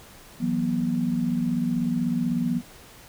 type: chord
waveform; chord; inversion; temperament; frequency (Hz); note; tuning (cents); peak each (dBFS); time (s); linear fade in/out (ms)
sine; E suspended second; none; equal with one note detuned; 164.81 / 185 / 241; E3 / F#3 / B3; 0 / 0 / -42; -29 / -28 / -24; 0.39-2.62; 50
effects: pink hiss -48 dBFS RMS until 3.08 s